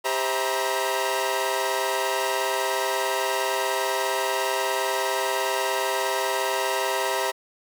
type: tone cluster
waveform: sawtooth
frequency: 396.3 / 525 / 649 / 925 / 965 Hz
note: G4 / C5 / E5 / A#5 / B5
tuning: +19 / +6 / -27 / -14 / -40 cents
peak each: -26 dBFS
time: 0.04-7.32 s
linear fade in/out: 20 ms
effects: none